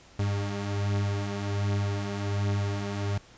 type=beating tone pair; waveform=40% pulse; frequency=100 / 101.3 Hz; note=G2 / G#2; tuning=+35 / -43 cents; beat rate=1.3 Hz; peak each=-32 / -27 dBFS; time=0.19-3.18 s; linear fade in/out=5 ms; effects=pink hiss -54 dBFS RMS until 3.37 s + resampled to 16000 Hz